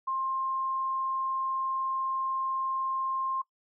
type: tone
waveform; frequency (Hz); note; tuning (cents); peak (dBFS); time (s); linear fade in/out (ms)
sine; 1059; C6; +21; -28; 0.07-3.42; 10
effects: noise-tail reverb RT60 0.1 s tail -19 dB re dry